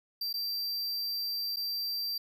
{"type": "tone with dropouts", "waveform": "square", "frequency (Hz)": 4699, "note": "D8", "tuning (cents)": 0, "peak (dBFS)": -32, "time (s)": [0.21, 2.18], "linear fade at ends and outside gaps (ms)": 5, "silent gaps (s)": [[0.329, 0.339], [1.561, 1.568]], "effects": []}